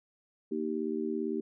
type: chord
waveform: sine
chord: Eb major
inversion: second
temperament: just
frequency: 233.3 / 311.1 / 388.9 Hz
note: Bb3 / Eb4 / G4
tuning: +2 / 0 / -14 cents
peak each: -35 / -35 / -34 dBFS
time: 0.51-1.41 s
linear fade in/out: 10 ms
effects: none